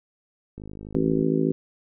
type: click train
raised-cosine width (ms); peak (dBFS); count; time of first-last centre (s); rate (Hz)
3; -26; 34; 0.58-1.216; 51.9
type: harmonic tone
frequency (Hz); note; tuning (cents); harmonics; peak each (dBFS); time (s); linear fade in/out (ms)
53.9; A1; -35; 3 / 4 / 5 / 6 / 7 / 8 / 9; -26 / -29 / -24 / -31 / -25 / -35 / -33; 0.95-1.52; 0
effects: none